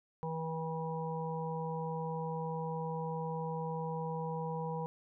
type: harmonic tone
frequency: 161.6 Hz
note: E3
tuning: 34 cents flat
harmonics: 1 / 3 / 5 / 6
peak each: -38 / -40 / -44 / -42 dBFS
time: 0.23-4.86 s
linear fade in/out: 0 ms
effects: none